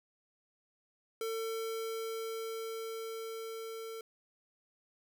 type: tone with level ramp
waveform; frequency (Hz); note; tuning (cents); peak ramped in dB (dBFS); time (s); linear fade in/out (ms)
square; 450; A4; +39; -35 to -42; 1.21-4.01; 2
effects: none